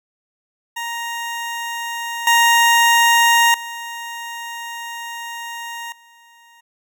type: tone with level steps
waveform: 20% pulse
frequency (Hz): 935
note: A#5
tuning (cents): +5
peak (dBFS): -19 / -6 / -23 / -42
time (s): 0.76-6.61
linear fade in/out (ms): 10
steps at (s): 2.27 / 3.54 / 5.92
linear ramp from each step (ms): 2
effects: none